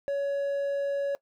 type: tone with hard clipping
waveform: sine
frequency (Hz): 561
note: C#5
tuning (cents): +21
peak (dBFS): -27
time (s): 0.08-1.15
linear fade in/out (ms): 0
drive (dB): 3
effects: noise-tail reverb RT60 0.1 s tail -20 dB re dry